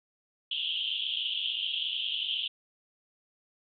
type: band-pass noise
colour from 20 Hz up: pink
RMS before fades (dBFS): -32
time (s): 0.51-2.48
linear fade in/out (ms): 5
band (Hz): 2900 to 3400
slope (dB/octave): 96
effects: MP3 96 kbps